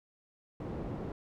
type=low-pass noise; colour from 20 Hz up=white; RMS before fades=-39 dBFS; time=0.6-1.12 s; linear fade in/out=2 ms; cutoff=370 Hz; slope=12 dB/octave; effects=none